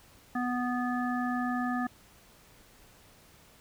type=harmonic tone; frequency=246.9 Hz; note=B3; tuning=in tune; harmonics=1 / 3 / 5 / 7; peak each=-30 / -35 / -37 / -38 dBFS; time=0.35-1.87 s; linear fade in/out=5 ms; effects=pink hiss -58 dBFS RMS until 3.6 s